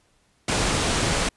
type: low-pass noise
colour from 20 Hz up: pink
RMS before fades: -23 dBFS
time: 0.48-1.29 s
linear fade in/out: 5 ms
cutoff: 9800 Hz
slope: 48 dB/octave
effects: pink hiss -64 dBFS RMS until 1.36 s + resampled to 24000 Hz